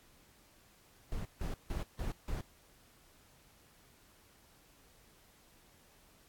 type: noise bursts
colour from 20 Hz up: brown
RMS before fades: -37 dBFS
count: 5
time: 1.12-2.41 s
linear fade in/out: 2 ms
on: 130 ms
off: 160 ms
effects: pink hiss -64 dBFS RMS until 6.28 s + AAC 64 kbps